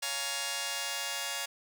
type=chord; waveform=5% pulse; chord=Bb minor seventh; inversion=first; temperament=just; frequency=559.4 / 699.2 / 839.1 / 932.3 Hz; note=Db5 / F5 / Ab5 / Bb5; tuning=+16 / +2 / +18 / 0 cents; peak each=-28 dBFS; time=0.02-1.46 s; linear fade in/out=10 ms; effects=none